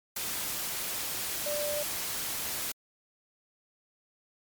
sine tone in noise, 590 Hz, D5, 8 cents sharp, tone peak -31 dBFS, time 1.46-1.83 s, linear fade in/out 5 ms, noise white, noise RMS -34 dBFS, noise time 0.16-2.72 s, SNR 0 dB, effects MP3 96 kbps

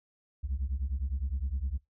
sine beating tone pair, 62.3 / 72.1 Hz, B1 / D2, +16 / -31 cents, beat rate 9.8 Hz, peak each -31 dBFS, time 0.43-1.78 s, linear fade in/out 20 ms, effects noise-tail reverb RT60 0.2 s tail -24 dB re dry + tanh soft clip ceiling -26 dBFS

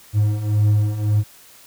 triangle beating tone pair, 103.83 / 105.63 Hz, G#2 / G#2, 0 / +30 cents, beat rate 1.8 Hz, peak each -19 / -14 dBFS, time 0.13-1.24 s, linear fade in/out 50 ms, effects white hiss -47 dBFS RMS until 1.66 s

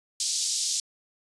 white band-pass noise, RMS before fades -28 dBFS, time 0.2-0.8 s, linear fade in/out 2 ms, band 4300 to 7500 Hz, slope 24 dB/octave, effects resampled to 24000 Hz

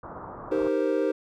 white low-pass noise, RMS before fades -40 dBFS, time 0.03-0.68 s, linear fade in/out 2 ms, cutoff 1300 Hz, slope 48 dB/octave
triangle chord, C minor seventh, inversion first, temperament equal, 311.1 / 392 / 466.2 / 523.3 Hz, Eb4 / G4 / Bb4 / C5, 0 / 0 / 0 / 0 cents, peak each -26 dBFS, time 0.51-1.12 s, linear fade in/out 10 ms
effects none

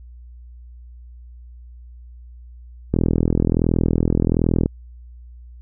click train, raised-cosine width 3 ms, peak -4 dBFS, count 72, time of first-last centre 2.94-4.659 s, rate 41.3 Hz, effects added 60 Hz sine -38 dBFS peak until 5.61 s

